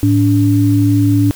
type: tone pair together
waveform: sine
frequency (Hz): 108.28 / 288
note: A2 / D4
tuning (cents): -27 / -34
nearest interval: octave + perfect fourth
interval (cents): 1693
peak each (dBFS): -11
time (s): 0.03-1.31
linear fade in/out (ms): 0
effects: white hiss -35 dBFS RMS until 1.35 s